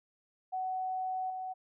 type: tone with level steps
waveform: sine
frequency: 748 Hz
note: F#5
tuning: 19 cents sharp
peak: -32 / -36 dBFS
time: 0.52-1.54 s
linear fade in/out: 20 ms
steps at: 1.3 s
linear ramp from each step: 2 ms
effects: none